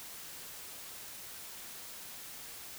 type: silence
effects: white hiss -47 dBFS RMS until 2.78 s